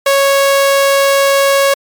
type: tone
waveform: sawtooth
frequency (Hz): 553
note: C#5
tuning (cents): -4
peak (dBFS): -4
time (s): 0.06-1.74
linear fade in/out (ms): 5
effects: MP3 96 kbps